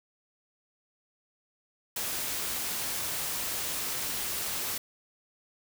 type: noise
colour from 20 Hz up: white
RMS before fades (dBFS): -33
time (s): 1.96-4.78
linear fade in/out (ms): 5
effects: none